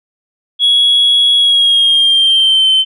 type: tone with pitch glide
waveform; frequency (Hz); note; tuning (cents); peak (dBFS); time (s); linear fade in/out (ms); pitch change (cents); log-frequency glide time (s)
sine; 3342 to 3082; G#7 to G7; +10 to -30; -5; 0.59-2.85; 50; -140; 1.36-2.7
effects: tanh soft clip ceiling -4 dBFS